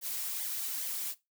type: noise with flanger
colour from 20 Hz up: blue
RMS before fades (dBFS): -36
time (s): 0.01-1.15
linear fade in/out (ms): 50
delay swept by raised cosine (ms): 0.73 to 4.03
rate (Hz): 2.4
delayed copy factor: -0.65
effects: noise-tail reverb RT60 0.2 s tail -18 dB re dry